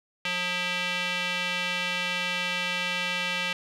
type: tone with band-pass filter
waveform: square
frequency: 179.3 Hz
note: F3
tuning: 46 cents sharp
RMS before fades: -29 dBFS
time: 0.25-3.53 s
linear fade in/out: 2 ms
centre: 2700 Hz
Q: 2.3
effects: none